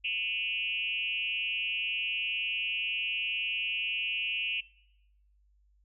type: tone with frequency modulation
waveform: sine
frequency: 2679 Hz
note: E7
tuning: 27 cents sharp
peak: -29 dBFS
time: 0.04-4.61 s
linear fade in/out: 10 ms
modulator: 217 Hz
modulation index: 1.2
effects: noise-tail reverb RT60 0.9 s tail -24 dB re dry + added 50 Hz sine -63 dBFS peak until 5.84 s